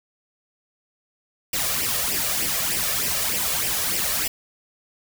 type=noise with flanger; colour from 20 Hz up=white; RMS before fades=-24 dBFS; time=1.53-4.28 s; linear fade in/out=5 ms; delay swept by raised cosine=0.37 to 1.77 ms; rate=3.3 Hz; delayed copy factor=+0.65; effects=none